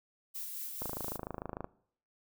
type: noise with tremolo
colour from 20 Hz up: violet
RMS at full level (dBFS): -40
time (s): 0.34-1.18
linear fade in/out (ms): 20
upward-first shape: sine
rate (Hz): 4.5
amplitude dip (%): 30
type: click train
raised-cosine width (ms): 1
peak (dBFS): -24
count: 23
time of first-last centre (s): 0.82-1.644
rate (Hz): 26.7
effects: noise-tail reverb RT60 0.6 s tail -20 dB re dry